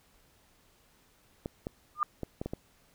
clicks, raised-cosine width 2 ms, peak -21 dBFS, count 6, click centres 1.459 / 1.669 / 2.233 / 2.415 / 2.46 / 2.535 s
sine tone with exponential growth, 1209 Hz, D6, 50 cents sharp, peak -20 dBFS, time 1.95-2.03 s, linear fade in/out 1 ms, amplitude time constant 17 ms
effects pink hiss -65 dBFS RMS until 2.94 s

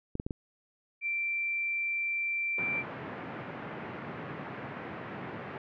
clicks, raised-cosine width 3 ms, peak -21 dBFS, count 4, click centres 0.154 / 0.199 / 0.265 / 0.308 s
sine tone, 2350 Hz, D7, 1 cent sharp, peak -29 dBFS, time 1.01-2.84 s, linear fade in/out 50 ms
pink band-pass noise, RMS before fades -41 dBFS, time 2.58-5.58 s, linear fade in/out 2 ms, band 120 to 2200 Hz, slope 24 dB/octave
effects none

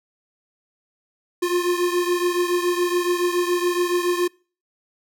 square beating tone pair, 351.7 / 358.8 Hz, F4 / F4, +12 / +47 cents, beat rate 7.1 Hz, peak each -21 / -25 dBFS, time 1.42-4.28 s, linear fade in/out 10 ms, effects noise-tail reverb RT60 0.4 s tail -26 dB re dry

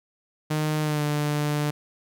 sawtooth tone with pitch glide, 153.4 to 148.26 Hz, D#3 to D3, -24 to +17 cents, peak -19 dBFS, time 0.5-1.71 s, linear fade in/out 10 ms, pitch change -59 cents, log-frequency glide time 0.81-1.03 s, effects none

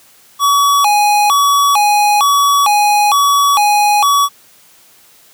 square tone with vibrato, 970 Hz, B5, 31 cents flat, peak -9 dBFS, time 0.39-4.29 s, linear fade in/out 50 ms, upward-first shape square, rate 1.1 Hz, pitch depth 270 cents each way, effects white hiss -46 dBFS RMS until 5.33 s + high-pass 80 Hz 12 dB/octave

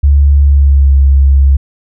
sine tone with pitch glide, 70.9 to 68.48 Hz, C#2 to C#2, +40 to -20 cents, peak -3 dBFS, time 0.03-1.57 s, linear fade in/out 10 ms, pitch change -60 cents, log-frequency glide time 0.43-0.94 s, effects none

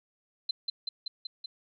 sine tone with echo, 4074 Hz, C8, 47 cents flat, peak -26 dBFS, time 0.49-0.51 s, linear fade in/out 5 ms, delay 190 ms, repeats 5, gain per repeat -2 dB, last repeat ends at 1.46 s, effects none

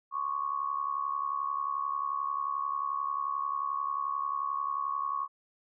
sine tone with amplitude modulation, 1108.7 Hz, C#6, in tune, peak -26 dBFS, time 0.11-5.28 s, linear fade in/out 50 ms, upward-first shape sine, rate 71.3 Hz, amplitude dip 80%, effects none

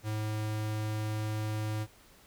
square tone, 107.6 Hz, A2, 38 cents flat, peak -32 dBFS, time 0.03-1.87 s, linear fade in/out 50 ms, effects pink hiss -59 dBFS RMS until 2.26 s

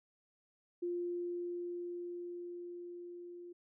sine tone with level ramp, 350.1 Hz, F4, 4 cents sharp, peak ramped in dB -34 to -47 dBFS, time 0.82-3.53 s, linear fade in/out 10 ms, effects none

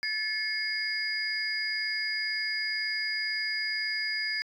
sine tone cluster, 1737 / 2166 / 4901 Hz, A6 / C#7 / D#8, -23 / -41 / -27 cents, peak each -32 / -33 / -32 dBFS, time 0.03-4.42 s, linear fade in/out 0 ms, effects tanh soft clip ceiling -19 dBFS

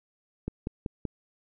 click train, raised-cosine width 3 ms, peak -18 dBFS, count 4, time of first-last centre 0.48-1.053 s, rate 5.24 Hz, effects none

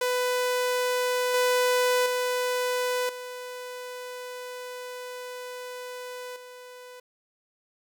sawtooth tone with level steps, 498.1 Hz, B4, 15 cents sharp, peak -20 / -17 / -21 / -32 / -39 dBFS, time 0.01-7 s, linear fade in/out 5 ms, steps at 1.34 / 2.06 / 3.09 / 6.36 s, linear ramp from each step 2 ms, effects none

